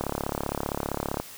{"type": "click train", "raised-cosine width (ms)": 1, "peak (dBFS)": -13, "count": 43, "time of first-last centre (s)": [0.01, 1.2], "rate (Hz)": 35.3, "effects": ["white hiss -44 dBFS RMS until 1.37 s"]}